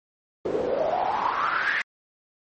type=noise with band-pass filter sweep; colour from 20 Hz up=pink; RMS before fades=-25 dBFS; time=0.45-1.82 s; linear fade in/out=5 ms; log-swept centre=390 to 1900 Hz; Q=7.2; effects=MP3 32 kbps